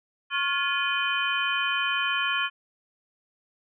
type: tone cluster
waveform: sine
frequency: 1095 / 1411 / 1712 / 2466 / 3063 Hz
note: C#6 / F6 / A6 / D#7 / G7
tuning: -22 / +17 / -48 / -16 / -41 cents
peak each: -30 dBFS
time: 0.3-2.5 s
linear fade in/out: 50 ms
effects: none